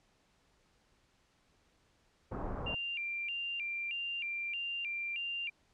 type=low-pass noise; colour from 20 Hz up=pink; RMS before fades=-39 dBFS; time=2.31-2.75 s; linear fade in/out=10 ms; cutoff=1200 Hz; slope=24 dB/octave
type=tone with vibrato; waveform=sine; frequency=2571 Hz; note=E7; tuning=44 cents flat; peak=-35 dBFS; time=2.66-5.5 s; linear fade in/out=10 ms; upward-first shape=square; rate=1.6 Hz; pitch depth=140 cents each way
effects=pink hiss -71 dBFS RMS until 5.73 s + low-pass 7000 Hz 12 dB/octave